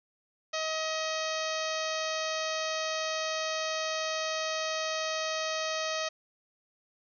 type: harmonic tone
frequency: 633 Hz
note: D#5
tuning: 30 cents sharp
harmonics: 1 / 2 / 3 / 4 / 5 / 6 / 7 / 8 / 9 / 10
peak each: -34 / -37 / -39 / -40 / -41 / -42 / -42 / -43 / -44 / -44 dBFS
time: 0.53-6.09 s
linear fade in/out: 10 ms
effects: none